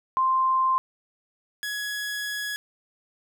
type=tone pair in turn; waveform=sine / sawtooth; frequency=1046.5 / 1678.3 Hz; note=C6 / G#6; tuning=0 / +18 cents; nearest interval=minor sixth; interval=818 cents; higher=second; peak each=-19 / -25 dBFS; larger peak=first; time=0.17-0.78 / 1.63-2.56 s; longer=second; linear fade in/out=0 ms; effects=none